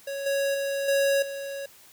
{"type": "tone with level steps", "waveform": "square", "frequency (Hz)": 554.4, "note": "C#5", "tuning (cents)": 0, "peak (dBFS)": [-31, -24, -27, -21, -33], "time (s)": [0.07, 1.66], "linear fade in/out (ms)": 5, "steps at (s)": [0.26, 0.54, 0.88, 1.22], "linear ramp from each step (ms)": 5, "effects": ["white hiss -53 dBFS RMS until 1.92 s"]}